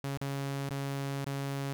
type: tone with dropouts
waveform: sawtooth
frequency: 138.59 Hz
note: C#3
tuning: in tune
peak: -29 dBFS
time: 0.04-1.73 s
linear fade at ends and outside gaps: 0 ms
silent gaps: 0.173-0.214 / 0.691-0.708 / 1.244-1.265 s
effects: none